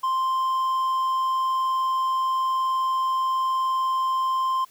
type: tone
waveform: triangle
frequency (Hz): 1046.5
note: C6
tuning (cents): 0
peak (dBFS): -19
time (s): 0.03-4.65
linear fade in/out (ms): 10
effects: white hiss -56 dBFS RMS until 4.7 s